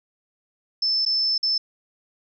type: tone with dropouts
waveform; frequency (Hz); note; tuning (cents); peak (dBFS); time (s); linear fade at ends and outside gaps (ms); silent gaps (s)
sine; 5274; E8; 0; -19; 0.82-1.58; 5; 1.052-1.061 / 1.38-1.429
effects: none